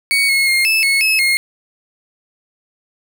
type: tone with pitch steps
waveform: 35% pulse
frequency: 2235 / 2174 / 2132 / 2621 / 2190 / 2586 / 2144 Hz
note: C#7 / C#7 / C7 / E7 / C#7 / E7 / C7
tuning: +14 / -34 / +32 / -11 / -22 / -34 / +42 cents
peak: -10 dBFS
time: 0.11-1.37 s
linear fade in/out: 0 ms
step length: 180 ms
effects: none